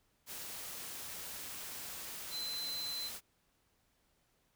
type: tone in noise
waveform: sine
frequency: 4059 Hz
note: B7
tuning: 47 cents sharp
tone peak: -38 dBFS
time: 2.3-3.11 s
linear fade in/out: 50 ms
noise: white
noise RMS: -45 dBFS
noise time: 0.26-3.21 s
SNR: +4 dB
effects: pink hiss -75 dBFS RMS until 4.55 s